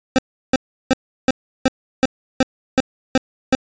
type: tone bursts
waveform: 25% pulse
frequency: 261.6 Hz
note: C4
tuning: in tune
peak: -7 dBFS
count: 10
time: 0.16-3.55 s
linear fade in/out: 0 ms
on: 24 ms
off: 350 ms
effects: resampled to 16000 Hz